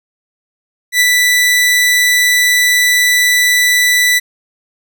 sawtooth tone with ADSR envelope, 1976 Hz, B6, in tune, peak -3 dBFS, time 0.92-4.2 s, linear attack 80 ms, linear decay 35 ms, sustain -2 dB, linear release 24 ms, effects none

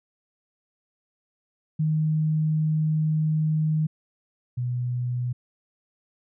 sine tone pair in turn, 155.56 / 123.47 Hz, D#3 / B2, 0 / 0 cents, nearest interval major third, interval 400 cents, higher first, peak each -20 / -24 dBFS, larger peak first, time 1.79-3.87 / 4.57-5.33 s, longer first, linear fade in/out 10 ms, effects none

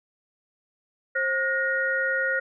sine tone cluster, 530 / 1439 / 1869 Hz, C5 / F#6 / A#6, +22 / -49 / +4 cents, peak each -29 / -25 / -27 dBFS, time 1.15-2.4 s, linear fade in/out 10 ms, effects none

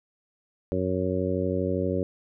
harmonic tone, 92.5 Hz, F#2, in tune, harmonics 1 / 2 / 3 / 4 / 5 / 6, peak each -31 / -31 / -31 / -31 / -31 / -31 dBFS, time 0.72-2.03 s, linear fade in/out 0 ms, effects none

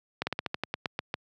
slowing click train, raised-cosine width 0.3 ms, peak -13 dBFS, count 11, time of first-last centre 0.22-1.141 s, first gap 50 ms, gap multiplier 1.13, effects high-pass 100 Hz 12 dB/octave

